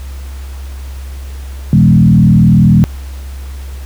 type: tone with frequency modulation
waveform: sine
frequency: 164.81 Hz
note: E3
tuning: in tune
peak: -3 dBFS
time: 1.73-2.84 s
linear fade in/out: 0 ms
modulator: 40.3 Hz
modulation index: 1.4
effects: added 67 Hz sine -22 dBFS peak until 3.85 s + pink hiss -38 dBFS RMS until 3.85 s